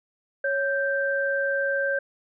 sine tone pair together, 554.4 / 1568 Hz, C#5 / G6, 0 / 0 cents, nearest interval octave + tritone, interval 1800 cents, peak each -25 dBFS, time 0.44-1.99 s, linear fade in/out 5 ms, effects none

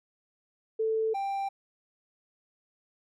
sine / triangle tone pair in turn, 442.2 / 787.9 Hz, A4 / G5, +9 / +9 cents, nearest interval minor seventh, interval 1000 cents, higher second, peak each -25 / -27 dBFS, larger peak first, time 0.79-1.14 / 1.14-1.49 s, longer neither, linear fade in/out 10 ms, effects none

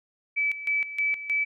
sine tone with tremolo, 2302 Hz, D7, 35 cents flat, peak -22 dBFS, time 0.36-1.45 s, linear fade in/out 20 ms, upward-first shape square, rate 3.2 Hz, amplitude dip 75%, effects none

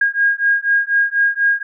sine beating tone pair, 1627 / 1631.1 Hz, G#6 / G#6, -36 / -32 cents, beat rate 4.1 Hz, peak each -16 / -16 dBFS, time 0.01-1.63 s, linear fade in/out 5 ms, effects none

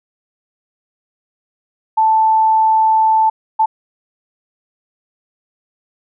sine tone bursts at uneven times, 880 Hz, A5, in tune, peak -9 dBFS, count 2, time 1.97-3.3 / 3.59-3.66 s, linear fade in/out 10 ms, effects none

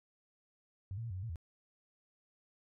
sine tone with pitch steps, 96.2 / 114.5 / 116.3 / 91.9 / 93.5 / 114.8 / 82.3 Hz, G2 / A#2 / A#2 / F#2 / F#2 / A#2 / E2, -32 / -31 / -4 / -11 / +19 / -26 / -2 cents, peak -38 dBFS, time 0.91-1.358 s, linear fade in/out 0 ms, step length 64 ms, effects none

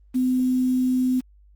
sine tone with quantisation, 254.7 Hz, C4, 46 cents flat, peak -18 dBFS, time 0.14-1.21 s, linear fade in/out 20 ms, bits 7, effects added 50 Hz sine -50 dBFS peak until 1.55 s + Opus 24 kbps

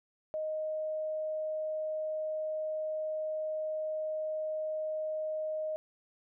sine tone, 622.3 Hz, D#5, in tune, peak -32 dBFS, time 0.34-5.76 s, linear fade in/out 0 ms, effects none

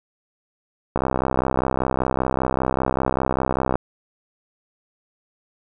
click train, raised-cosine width 1 ms, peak -6 dBFS, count 183, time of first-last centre 0.96-3.756 s, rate 65.1 Hz, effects none

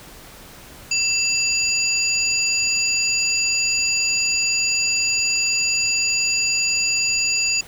sine tone cluster, 2670 / 4786 / 6890 Hz, E7 / D8 / A8, +22 / +32 / -37 cents, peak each -22 dBFS, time 0.91-7.61 s, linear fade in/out 5 ms, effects pink hiss -42 dBFS RMS until 7.67 s

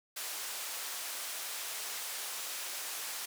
white band-pass noise, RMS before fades -40 dBFS, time 0.16-3.26 s, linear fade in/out 10 ms, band 560 to 13000 Hz, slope 12 dB/octave, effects none

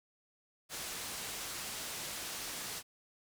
white low-pass noise, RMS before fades -42 dBFS, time 0.69-2.83 s, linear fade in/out 50 ms, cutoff 9600 Hz, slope 12 dB/octave, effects none

